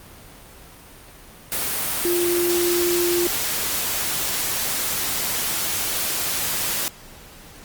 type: tone in noise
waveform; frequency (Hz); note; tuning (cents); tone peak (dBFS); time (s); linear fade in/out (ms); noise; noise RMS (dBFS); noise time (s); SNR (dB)
sine; 349.2; F4; 0; -19; 2.05-3.27; 0; white; -24; 1.52-6.88; +2
effects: pink hiss -44 dBFS RMS until 7.64 s + Opus 32 kbps